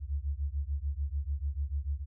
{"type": "beating tone pair", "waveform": "sine", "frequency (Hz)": [68, 74.8], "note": ["C#2", "D2"], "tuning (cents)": [-33, 32], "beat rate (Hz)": 6.8, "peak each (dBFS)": [-33, -34], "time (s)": [0, 2.06], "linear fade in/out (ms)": 50, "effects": []}